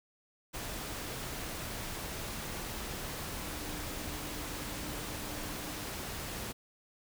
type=tone in noise; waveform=sine; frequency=300 Hz; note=D4; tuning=37 cents sharp; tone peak=-48 dBFS; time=3.4-5.86 s; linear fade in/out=20 ms; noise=pink; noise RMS=-40 dBFS; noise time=0.53-6.53 s; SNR=-11 dB; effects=none